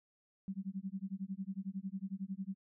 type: tone with tremolo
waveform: sine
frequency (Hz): 192.7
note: G3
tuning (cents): -29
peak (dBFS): -35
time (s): 0.48-2.55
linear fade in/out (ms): 0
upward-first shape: sine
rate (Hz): 11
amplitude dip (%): 100
effects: none